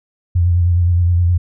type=tone with vibrato; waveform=sine; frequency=87.31 Hz; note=F2; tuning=in tune; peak=-10 dBFS; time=0.35-1.38 s; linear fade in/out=10 ms; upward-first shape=sine; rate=9.6 Hz; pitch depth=43 cents each way; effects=none